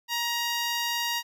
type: tone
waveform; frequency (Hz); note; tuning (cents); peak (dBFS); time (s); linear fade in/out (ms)
10% pulse; 944; A#5; +22; -18; 0.08-1.23; 50
effects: none